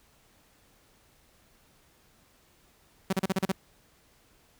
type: tone bursts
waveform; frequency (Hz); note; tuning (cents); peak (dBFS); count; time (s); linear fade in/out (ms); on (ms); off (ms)
sawtooth; 190.6; G3; -48; -20; 7; 3.1-3.519; 5; 29; 36
effects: pink hiss -63 dBFS RMS until 4.59 s